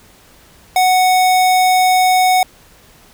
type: tone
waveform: square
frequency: 740 Hz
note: F#5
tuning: in tune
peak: -10 dBFS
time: 0.76-2.43 s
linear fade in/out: 2 ms
effects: pink hiss -46 dBFS RMS until 3.13 s